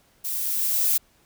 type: noise with level ramp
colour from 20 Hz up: violet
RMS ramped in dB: -29 to -20 dBFS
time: 0.24-0.98 s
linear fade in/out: 10 ms
effects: pink hiss -61 dBFS RMS until 1.25 s